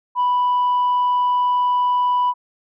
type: tone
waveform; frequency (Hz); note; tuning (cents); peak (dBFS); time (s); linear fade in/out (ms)
sine; 987.8; B5; 0; -13; 0.15-2.34; 50
effects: tanh soft clip ceiling -13 dBFS